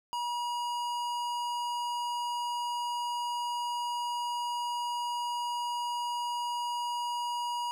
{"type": "tone with tanh clipping", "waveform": "sine", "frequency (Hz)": 960, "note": "B5", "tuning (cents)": -49, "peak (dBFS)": -33, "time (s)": [0.13, 7.71], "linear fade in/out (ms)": 0, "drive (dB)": 18, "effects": []}